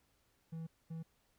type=tone bursts at uneven times; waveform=triangle; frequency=162.9 Hz; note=E3; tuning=20 cents flat; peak=-39 dBFS; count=2; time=0.52-0.67 / 0.9-1.03 s; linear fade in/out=10 ms; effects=pink hiss -75 dBFS RMS until 1.38 s